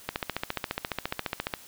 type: click train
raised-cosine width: 0.3 ms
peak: -12 dBFS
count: 22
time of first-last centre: 0.09-1.538 s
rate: 14.5 Hz
effects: white hiss -50 dBFS RMS until 1.67 s